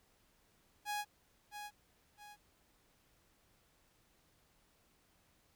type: tone with echo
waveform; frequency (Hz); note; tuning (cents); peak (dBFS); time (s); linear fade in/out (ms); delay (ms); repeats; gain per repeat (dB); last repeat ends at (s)
sawtooth; 830.6; G#5; 0; -33; 0.85-1.05; 50; 660; 2; -8; 2.37
effects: pink hiss -72 dBFS RMS until 5.55 s